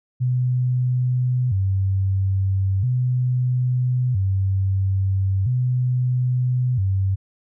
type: tone with vibrato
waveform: sine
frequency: 110 Hz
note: A2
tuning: in tune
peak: -17 dBFS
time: 0.2-7.16 s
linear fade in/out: 20 ms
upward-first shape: square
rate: 0.38 Hz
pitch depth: 230 cents each way
effects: none